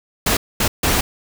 pink noise bursts at uneven times, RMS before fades -17 dBFS, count 3, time 0.26-0.37 / 0.6-0.68 / 0.83-1.01 s, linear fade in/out 5 ms, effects none

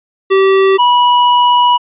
square tone pair in turn, 386.5 / 976.3 Hz, G4 / B5, -24 / -20 cents, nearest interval octave + major third, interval 1604 cents, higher second, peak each -7 dBFS, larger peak neither, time 0.3-0.78 / 0.78-1.78 s, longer second, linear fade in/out 20 ms, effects resampled to 8000 Hz

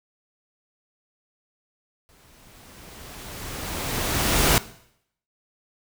pink noise with exponential growth, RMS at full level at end -17 dBFS, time 2.09-4.58 s, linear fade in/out 0 ms, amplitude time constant 540 ms, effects noise-tail reverb RT60 0.7 s tail -18 dB re dry

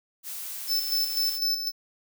blue noise, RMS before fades -36 dBFS, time 0.23-1.4 s, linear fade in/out 50 ms
square tone with tremolo, 5274 Hz, E8, in tune, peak -23 dBFS, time 0.67-1.72 s, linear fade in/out 50 ms, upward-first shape square, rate 4 Hz, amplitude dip 55%
effects none

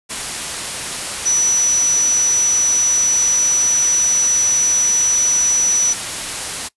sine tone in noise, 5920 Hz, F#8, in tune, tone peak -12 dBFS, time 1.25-5.94 s, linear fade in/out 20 ms, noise white, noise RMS -24 dBFS, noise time 0.09-6.69 s, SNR +9 dB, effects noise-tail reverb RT60 0.1 s tail -21 dB re dry + resampled to 24000 Hz

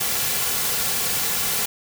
white noise with comb filter, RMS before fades -23 dBFS, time 0-1.66 s, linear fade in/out 10 ms, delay 3.2 ms, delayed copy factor -0.55, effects none

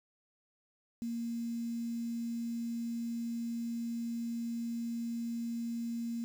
sine tone with quantisation, 233.1 Hz, A#3, in tune, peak -34 dBFS, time 1.02-6.24 s, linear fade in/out 0 ms, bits 9, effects none

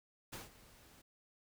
pink noise with ADSR envelope, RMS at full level -45 dBFS, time 0.32-1.02 s, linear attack 15 ms, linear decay 150 ms, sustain -17 dB, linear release 9 ms, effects none

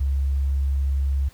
sine tone, 68.6 Hz, C#2, 17 cents flat, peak -19 dBFS, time 0-1.29 s, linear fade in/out 10 ms, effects pink hiss -53 dBFS RMS until 1.33 s

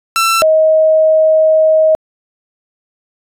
sawtooth / sine tone pair in turn, 1340 / 630.7 Hz, E6 / D#5, +28 / +23 cents, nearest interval octave + minor second, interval 1305 cents, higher first, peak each -6 dBFS, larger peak neither, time 0.16-0.42 / 0.42-1.95 s, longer second, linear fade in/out 0 ms, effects resampled to 32000 Hz

